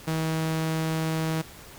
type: tone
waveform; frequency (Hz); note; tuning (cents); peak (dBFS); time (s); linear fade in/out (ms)
sawtooth; 160; D#3; +49; -21; 0.07-1.42; 10
effects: pink hiss -46 dBFS RMS until 1.78 s